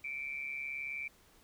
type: tone with amplitude modulation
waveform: sine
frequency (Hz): 2333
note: D7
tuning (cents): -12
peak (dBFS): -34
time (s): 0.04-1.08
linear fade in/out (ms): 5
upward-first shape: sine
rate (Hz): 139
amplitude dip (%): 70
effects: pink hiss -64 dBFS RMS until 1.43 s